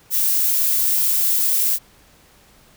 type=noise; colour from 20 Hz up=violet; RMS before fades=-18 dBFS; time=0.1-1.79 s; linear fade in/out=50 ms; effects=pink hiss -52 dBFS RMS until 2.76 s